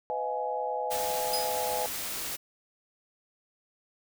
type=chord; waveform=sine; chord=F half-diminished seventh; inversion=second; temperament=just; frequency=502.9 / 628.6 / 698.5 / 838.1 Hz; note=Cb5 / Eb5 / F5 / Ab5; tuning=+31 / +18 / 0 / +16 cents; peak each=-34 / -36 / -38 / -32 dBFS; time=0.1-1.86 s; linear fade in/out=0 ms
type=noise; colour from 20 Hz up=white; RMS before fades=-35 dBFS; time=0.9-2.37 s; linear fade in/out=20 ms
type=tone with exponential decay; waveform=sawtooth; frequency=4978 Hz; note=D#8; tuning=in tune; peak=-24 dBFS; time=1.33-1.65 s; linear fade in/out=5 ms; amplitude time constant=69 ms
effects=none